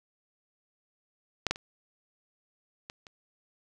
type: clicks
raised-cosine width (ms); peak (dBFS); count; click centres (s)
0.2; -9 / -9 / -27 / -23 / -30; 5; 1.467 / 1.51 / 1.559 / 2.899 / 3.068
effects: none